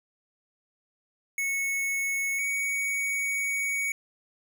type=tone pair in turn; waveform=square; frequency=2203 / 2242 Hz; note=C#7 / C#7; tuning=-11 / +19 cents; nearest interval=unison; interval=30 cents; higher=second; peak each=-27 dBFS; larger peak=neither; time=1.38-2.39 / 2.39-3.92 s; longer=second; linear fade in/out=2 ms; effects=none